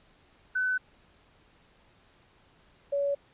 sine tone pair in turn, 1508 / 564.9 Hz, F#6 / C#5, +32 / +33 cents, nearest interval octave + perfect fourth, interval 1699 cents, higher first, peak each -25 dBFS, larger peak neither, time 0.55-0.78 / 2.92-3.15 s, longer neither, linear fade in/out 10 ms, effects pink hiss -62 dBFS RMS until 3.33 s + resampled to 8000 Hz

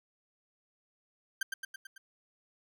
40% pulse tone with echo, 1568 Hz, G6, in tune, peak -28 dBFS, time 1.41-1.43 s, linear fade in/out 5 ms, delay 110 ms, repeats 5, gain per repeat -4 dB, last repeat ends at 1.98 s, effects none

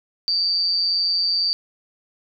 sine tone with amplitude modulation, 4638 Hz, D8, 22 cents flat, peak -15 dBFS, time 0.28-1.53 s, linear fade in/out 0 ms, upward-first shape sine, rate 178 Hz, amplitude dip 60%, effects none

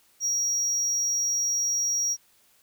triangle tone, 5680 Hz, F8, 28 cents sharp, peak -22 dBFS, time 0.2-2.17 s, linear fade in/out 50 ms, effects white hiss -62 dBFS RMS until 2.62 s

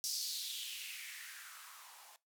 violet noise with band-pass filter sweep, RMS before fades -45 dBFS, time 0.04-2.16 s, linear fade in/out 0 ms, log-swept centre 5500 to 750 Hz, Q 3.9, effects noise-tail reverb RT60 0.2 s tail -19 dB re dry

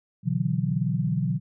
sine tone cluster, 123.7 / 146 / 162.8 / 184.7 Hz, B2 / D3 / E3 / F#3, +3 / -10 / -21 / -3 cents, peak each -28 dBFS, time 0.23-1.4 s, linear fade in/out 50 ms, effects none

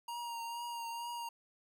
square tone with vibrato, 939 Hz, A#5, 12 cents sharp, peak -40 dBFS, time 0.08-1.29 s, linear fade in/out 5 ms, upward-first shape triangle, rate 2.2 Hz, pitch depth 30 cents each way, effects none

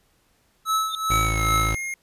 square tone with tremolo, 1300 Hz, E6, 24 cents flat, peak -19 dBFS, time 0.65-1.76 s, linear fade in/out 50 ms, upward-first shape triangle, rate 2.5 Hz, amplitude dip 85%
triangle tone with exponential growth, 3629 Hz, A#7, 47 cents flat, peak -19 dBFS, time 0.86-0.95 s, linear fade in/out 1 ms, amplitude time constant 19 ms
25% pulse tone, 54.6 Hz, A1, 13 cents flat, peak -19 dBFS, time 1.1-1.75 s, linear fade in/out 5 ms
square tone with pitch glide, 2264 to 2137 Hz, C#7 to C7, +36 to +36 cents, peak -28 dBFS, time 1.11-1.94 s, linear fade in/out 2 ms, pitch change -100 cents, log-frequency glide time 1.23-1.43 s
effects pink hiss -64 dBFS RMS until 2.02 s + resampled to 32000 Hz

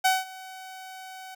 sawtooth tone with ADSR envelope, 754 Hz, F#5, 32 cents sharp, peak -14 dBFS, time 0.04-1.35 s, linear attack 14 ms, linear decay 190 ms, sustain -22 dB, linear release 9 ms, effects none

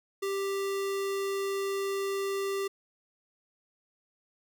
square tone, 393.2 Hz, G4, 5 cents sharp, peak -30 dBFS, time 0.22-2.68 s, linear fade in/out 10 ms, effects none

